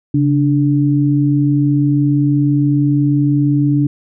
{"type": "tone pair together", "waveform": "sine", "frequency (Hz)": [138.59, 292.5], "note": ["C#3", "D4"], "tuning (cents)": [0, -7], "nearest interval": "octave + minor second", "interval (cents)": 1293, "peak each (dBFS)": -13, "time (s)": [0.14, 3.87], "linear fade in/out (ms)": 5, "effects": []}